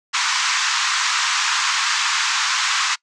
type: band-pass noise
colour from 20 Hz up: pink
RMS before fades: -20 dBFS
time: 0.13-2.96 s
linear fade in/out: 20 ms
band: 980 to 7300 Hz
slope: 48 dB/octave
effects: noise-tail reverb RT60 0.1 s tail -24 dB re dry